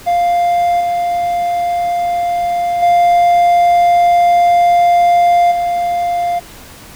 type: tone with level steps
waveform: triangle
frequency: 698.5 Hz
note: F5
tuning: in tune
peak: -8 / -11 / -5 / -11 dBFS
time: 0.06-6.4 s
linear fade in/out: 20 ms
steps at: 0.8 / 2.82 / 5.51 s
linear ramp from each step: 10 ms
effects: pink hiss -36 dBFS RMS until 6.95 s